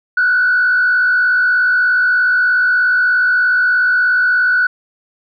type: tone with frequency modulation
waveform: sine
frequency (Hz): 1480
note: F#6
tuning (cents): 0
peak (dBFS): -9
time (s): 0.17-4.67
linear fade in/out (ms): 5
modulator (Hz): 56.8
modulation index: 0.68
effects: tanh soft clip ceiling -6 dBFS